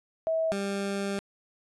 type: tone pair in turn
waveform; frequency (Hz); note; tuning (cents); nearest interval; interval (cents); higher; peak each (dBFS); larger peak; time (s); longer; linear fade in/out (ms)
sine / 20% pulse; 647 / 198.56; E5 / G3; -32 / +22; octave + minor sixth; 2046; first; -24; neither; 0.27-0.52 / 0.52-1.19; second; 0
effects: resampled to 24000 Hz